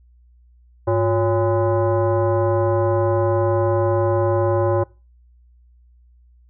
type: tone with frequency modulation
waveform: sine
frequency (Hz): 102.1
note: G#2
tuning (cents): -29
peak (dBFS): -15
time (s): 0.87-4.84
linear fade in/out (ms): 10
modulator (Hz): 458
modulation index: 1.5
effects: noise-tail reverb RT60 0.3 s tail -23 dB re dry + added 60 Hz sine -49 dBFS peak until 6.49 s